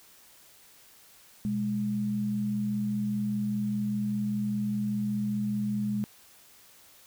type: tone pair together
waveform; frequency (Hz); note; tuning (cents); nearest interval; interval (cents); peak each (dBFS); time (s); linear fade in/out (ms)
sine; 122.68 / 207.7; B2 / G#3; -11 / 0; major sixth; 911; -36 / -27; 1.45-6.04; 0
effects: white hiss -56 dBFS RMS until 7.06 s

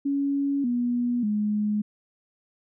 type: tone with pitch steps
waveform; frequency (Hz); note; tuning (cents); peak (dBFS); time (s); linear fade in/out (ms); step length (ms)
sine; 280 / 242.4 / 209.8; C#4 / B3 / G#3; +18 / -32 / +18; -22; 0.05-1.82; 10; 590
effects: none

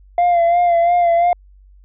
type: tone with vibrato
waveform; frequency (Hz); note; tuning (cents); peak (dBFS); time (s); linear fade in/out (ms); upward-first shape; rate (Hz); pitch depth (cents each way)
sine; 692; F5; -16; -8; 0.18-1.33; 2; sine; 2.9; 39
effects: tanh soft clip ceiling -10 dBFS + added 48 Hz sine -43 dBFS peak until 1.84 s

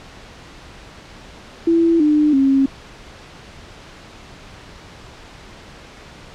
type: tone with pitch steps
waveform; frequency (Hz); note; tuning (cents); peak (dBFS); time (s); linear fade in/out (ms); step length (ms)
sine; 333.5 / 300.6 / 270.9; E4 / D4 / C#4; +20 / +40 / -40; -11; 1.67-2.66; 5; 330
effects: pink hiss -40 dBFS RMS until 6.34 s + low-pass 5000 Hz 12 dB/octave

